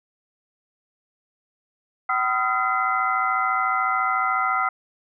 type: tone cluster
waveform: sine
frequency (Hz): 761 / 1003 / 1257 / 1371 / 2037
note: F#5 / B5 / D#6 / F6 / C7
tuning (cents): +48 / +26 / +17 / -32 / -47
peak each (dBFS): -26 / -32 / -24 / -24 / -29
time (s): 2.09-4.69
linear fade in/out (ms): 5
effects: none